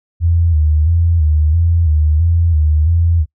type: tone with vibrato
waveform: sine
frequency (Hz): 80.4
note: E2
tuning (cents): -43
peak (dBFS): -9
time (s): 0.2-3.26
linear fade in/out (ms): 50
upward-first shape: square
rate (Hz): 1.5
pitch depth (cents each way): 82
effects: noise-tail reverb RT60 0.1 s tail -24 dB re dry